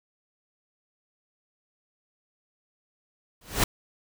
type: noise with exponential growth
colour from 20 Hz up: pink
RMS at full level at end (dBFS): -18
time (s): 3.41-3.64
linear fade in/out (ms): 5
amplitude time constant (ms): 48
effects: none